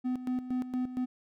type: tone with tremolo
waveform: triangle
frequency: 252.5 Hz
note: B3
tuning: 39 cents sharp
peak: -26 dBFS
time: 0.04-1.06 s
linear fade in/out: 20 ms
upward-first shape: square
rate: 4.3 Hz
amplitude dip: 70%
effects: none